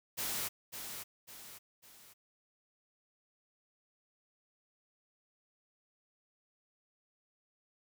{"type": "noise with echo", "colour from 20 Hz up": "white", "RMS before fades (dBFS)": -37, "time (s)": [0.17, 0.49], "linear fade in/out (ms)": 20, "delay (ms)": 550, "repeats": 3, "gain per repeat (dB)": -7, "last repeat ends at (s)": 2.14, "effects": []}